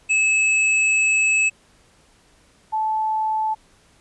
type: tone pair in turn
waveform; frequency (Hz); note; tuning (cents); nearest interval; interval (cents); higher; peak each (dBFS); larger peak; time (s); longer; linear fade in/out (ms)
square / sine; 2596 / 871.1; E7 / A5; -27 / -18; octave + perfect fifth; 1891; first; -16 / -19; first; 0.09-1.5 / 2.72-3.55; first; 20
effects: pink hiss -56 dBFS RMS until 4 s + resampled to 24000 Hz